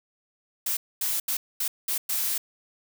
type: noise bursts at uneven times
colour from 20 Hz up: blue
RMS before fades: -27 dBFS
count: 6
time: 0.66-0.77 / 1.01-1.2 / 1.28-1.37 / 1.6-1.68 / 1.88-1.98 / 2.09-2.38 s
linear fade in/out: 5 ms
effects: none

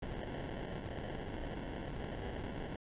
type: noise with sample-and-hold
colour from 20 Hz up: pink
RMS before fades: -42 dBFS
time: 0.02-2.76 s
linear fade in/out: 5 ms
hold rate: 1225 Hz
effects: resampled to 8000 Hz

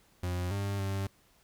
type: tone with pitch steps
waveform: 40% pulse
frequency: 89.4 / 99.9 / 97.7 Hz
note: F2 / G2 / G2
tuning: +41 / +33 / -5 cents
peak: -30 dBFS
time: 0.23-1.07 s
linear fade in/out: 5 ms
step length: 280 ms
effects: pink hiss -65 dBFS RMS until 1.43 s

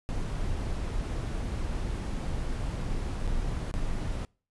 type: noise with dropouts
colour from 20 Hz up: brown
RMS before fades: -31 dBFS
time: 0.09-4.25 s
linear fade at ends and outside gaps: 0 ms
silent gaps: 3.27-3.276 / 3.713-3.74 s
effects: noise-tail reverb RT60 0.4 s tail -26 dB re dry + resampled to 24000 Hz

